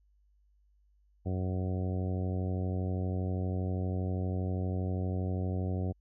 harmonic tone, 92.5 Hz, F#2, in tune, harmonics 1 / 2 / 3 / 4 / 5 / 6 / 7 / 8, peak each -31 / -37 / -41 / -43 / -45 / -47 / -48 / -49 dBFS, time 1.25-5.93 s, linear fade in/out 20 ms, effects added 50 Hz sine -64 dBFS peak until 6 s

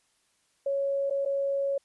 sine tone with dropouts, 554.4 Hz, C#5, in tune, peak -25 dBFS, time 0.66-1.78 s, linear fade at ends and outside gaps 5 ms, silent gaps 1.099-1.107 / 1.251-1.258 s, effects white hiss -70 dBFS RMS until 1.84 s + resampled to 24000 Hz

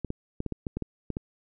clicks, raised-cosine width 3 ms, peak -18 dBFS, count 10, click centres 0.047 / 0.104 / 0.404 / 0.463 / 0.523 / 0.668 / 0.77 / 0.823 / 1.103 / 1.169 s, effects none

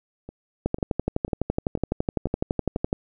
two click trains, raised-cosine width 2 ms, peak -24 / -9 dBFS, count 6 / 28, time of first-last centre 0.29-2.765 / 0.66-2.929 s, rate 2.02 / 11.9 Hz, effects none

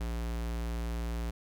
square tone, 57.8 Hz, A#1, 14 cents flat, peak -33 dBFS, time 0-1.31 s, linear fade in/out 10 ms, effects none

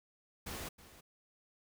pink noise with echo, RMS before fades -43 dBFS, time 0.46-0.69 s, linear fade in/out 10 ms, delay 320 ms, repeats 1, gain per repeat -15 dB, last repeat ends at 1.01 s, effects none

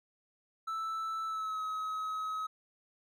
triangle tone with pitch glide, 1318.5 to 1276.5 Hz, E6 to D#6, 0 to +44 cents, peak -32 dBFS, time 0.67-2.47 s, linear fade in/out 10 ms, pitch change -56 cents, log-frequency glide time 1.26-1.61 s, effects none

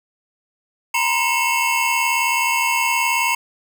square tone cluster, 937 / 1016 / 2178 / 2677 Hz, A#5 / B5 / C#7 / E7, +9 / +49 / -31 / +26 cents, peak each -22 / -25 / -23 / -23 dBFS, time 0.94-3.35 s, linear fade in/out 5 ms, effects none

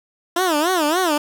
15% pulse tone with vibrato, 332.2 Hz, E4, 13 cents sharp, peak -10 dBFS, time 0.36-1.18 s, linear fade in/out 5 ms, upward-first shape sine, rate 3.5 Hz, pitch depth 220 cents each way, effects none

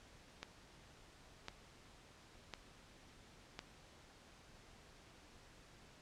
click train, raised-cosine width 0.2 ms, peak -27 dBFS, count 4, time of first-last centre 0.43-3.591 s, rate 0.949 Hz, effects pink hiss -62 dBFS RMS until 6.01 s + low-pass 7000 Hz 12 dB/octave

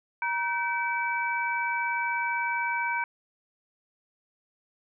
sine tone cluster, 947 / 1536 / 2298 Hz, A#5 / G6 / D7, +27 / -36 / -38 cents, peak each -29 / -31 / -31 dBFS, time 0.22-3.04 s, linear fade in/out 2 ms, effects none

